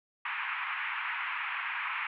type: band-pass noise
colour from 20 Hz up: white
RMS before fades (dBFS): -35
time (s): 0.25-2.07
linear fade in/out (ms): 5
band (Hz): 920 to 2600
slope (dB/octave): 48
effects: none